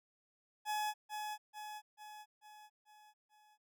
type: tone with echo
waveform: 40% pulse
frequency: 847 Hz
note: G#5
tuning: 34 cents sharp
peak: -34 dBFS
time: 0.65-0.94 s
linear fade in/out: 50 ms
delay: 440 ms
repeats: 6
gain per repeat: -5 dB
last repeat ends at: 3.58 s
effects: none